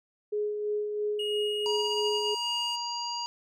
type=tone with tremolo; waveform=sine; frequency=418.7 Hz; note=G#4; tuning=14 cents sharp; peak=-26 dBFS; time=0.32-2.35 s; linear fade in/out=10 ms; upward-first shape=sine; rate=3 Hz; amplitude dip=40%
type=tone with pitch glide; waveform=triangle; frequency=2877 to 2852 Hz; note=F#7 to F7; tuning=-49 to +36 cents; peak=-30 dBFS; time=1.19-2.76 s; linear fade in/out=5 ms; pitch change=-15 cents; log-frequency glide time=1.58-2.59 s
type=harmonic tone; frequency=951 Hz; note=A#5; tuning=34 cents sharp; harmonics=1 / 3 / 5 / 7; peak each=-34 / -40 / -35 / -44 dBFS; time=1.66-3.26 s; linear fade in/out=0 ms
effects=none